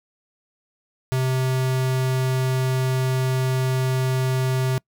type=tone; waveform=square; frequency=130 Hz; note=C3; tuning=11 cents flat; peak=-20 dBFS; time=1.12-4.78 s; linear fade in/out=0 ms; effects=noise-tail reverb RT60 0.1 s tail -26 dB re dry